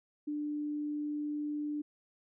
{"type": "tone", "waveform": "sine", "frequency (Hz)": 296.6, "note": "D4", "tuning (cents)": 17, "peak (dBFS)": -33, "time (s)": [0.27, 1.82], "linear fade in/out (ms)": 10, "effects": []}